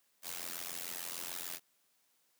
white noise with amplitude modulation, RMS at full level -38 dBFS, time 0.22-1.6 s, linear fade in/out 50 ms, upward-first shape sine, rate 86.8 Hz, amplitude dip 100%, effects white hiss -74 dBFS RMS until 2.39 s + high-pass 150 Hz 12 dB/octave

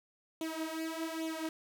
sawtooth tone with flanger, 322.1 Hz, E4, 40 cents flat, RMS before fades -38 dBFS, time 0.41-1.49 s, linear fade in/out 2 ms, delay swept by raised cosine 0.29 to 5.79 ms, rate 1.2 Hz, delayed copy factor +0.8, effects none

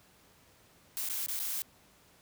blue noise with dropouts, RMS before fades -35 dBFS, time 0.97-1.62 s, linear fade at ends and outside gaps 0 ms, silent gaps 1.088-1.098 / 1.262-1.284 / 1.392-1.399 s, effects pink hiss -62 dBFS RMS until 2.21 s + high-pass 60 Hz 12 dB/octave

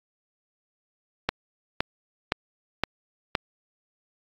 click train, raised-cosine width 0.3 ms, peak -6 dBFS, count 5, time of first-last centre 1.29-3.352 s, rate 1.94 Hz, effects AAC 48 kbps

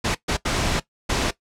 pink noise bursts at uneven times, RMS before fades -22 dBFS, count 4, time 0.04-0.15 / 0.28-0.37 / 0.45-0.8 / 1.09-1.31 s, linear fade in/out 10 ms, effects noise-tail reverb RT60 0.1 s tail -17 dB re dry + low-pass 7000 Hz 12 dB/octave

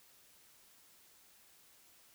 silence, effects white hiss -64 dBFS RMS until 2.14 s

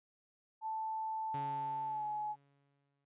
sine tone with pitch glide, 880 to 846.6 Hz, A5 to G#5, 0 to +33 cents, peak -36 dBFS, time 0.61-2.36 s, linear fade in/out 50 ms, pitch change -67 cents, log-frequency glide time 1.84-2.05 s
sawtooth tone with exponential decay, 140.7 Hz, C#3, 26 cents sharp, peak -38 dBFS, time 1.34-3.05 s, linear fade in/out 5 ms, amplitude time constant 370 ms
effects noise-tail reverb RT60 0.1 s tail -21 dB re dry + resampled to 8000 Hz

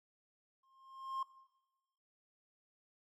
triangle tone with exponential growth, 1065 Hz, C6, 30 cents sharp, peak -31 dBFS, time 0.63-1.23 s, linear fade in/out 5 ms, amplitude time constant 130 ms, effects noise-tail reverb RT60 1.0 s tail -19 dB re dry + tanh soft clip ceiling -29 dBFS

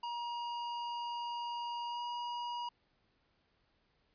square tone with pitch glide, 950 to 958.8 Hz, A#5 to A#5, +33 to +48 cents, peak -38 dBFS, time 0.03-2.69 s, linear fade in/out 5 ms, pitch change +15 cents, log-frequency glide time 1.88-2.01 s, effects pink hiss -75 dBFS RMS until 4.14 s + resampled to 11025 Hz

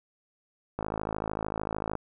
click train, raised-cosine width 1 ms, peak -17 dBFS, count 63, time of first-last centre 0.79-1.953 s, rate 53.3 Hz, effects none

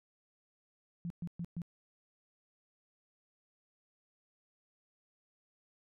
sine tone bursts, 171.5 Hz, F3, 31 cents flat, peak -36 dBFS, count 4, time 1.05-1.618 s, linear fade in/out 0 ms, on 52 ms, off 120 ms, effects none

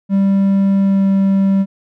triangle tone with pitch glide, 196 to 194.76 Hz, G3 to G3, 0 to -11 cents, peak -8 dBFS, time 0.09-1.66 s, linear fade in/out 50 ms, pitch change -11 cents, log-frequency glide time 0.81-1.07 s, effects none

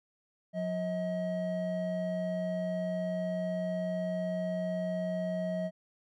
triangle tone pair together, 180 / 635.9 Hz, F#3 / D#5, -47 / +38 cents, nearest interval octave + minor seventh, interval 2185 cents, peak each -32 / -31 dBFS, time 0.53-5.71 s, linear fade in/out 50 ms, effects none

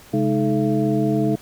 sine tone cluster, 134.2 / 208.7 / 312.7 / 431.4 / 676 Hz, C3 / G#3 / D#4 / A4 / E5, +44 / +9 / +9 / -34 / +43 cents, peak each -23 / -22 / -21 / -25 / -27 dBFS, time 0.13-1.36 s, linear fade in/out 10 ms, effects pink hiss -46 dBFS RMS until 1.41 s

